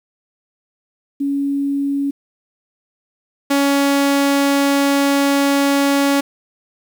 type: tone pair in turn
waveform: sine / sawtooth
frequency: 280 / 280 Hz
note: C#4 / C#4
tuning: +18 / +18 cents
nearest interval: unison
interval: 0 cents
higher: neither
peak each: -16 / -9 dBFS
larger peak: second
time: 1.2-2.11 / 3.5-6.21 s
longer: second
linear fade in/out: 10 ms
effects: 8-bit